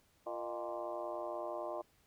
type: harmonic tone with a mistuned harmonic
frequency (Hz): 116.2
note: A#2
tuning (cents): -5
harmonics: 3 / 4 / 5 / 6 / 7 / 8 / 9 / 10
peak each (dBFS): -46 / -50 / -41 / -47 / -49 / -53 / -47 / -56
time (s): 0.26-1.82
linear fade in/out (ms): 10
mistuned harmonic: 5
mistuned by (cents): +75
effects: pink hiss -71 dBFS RMS until 2.06 s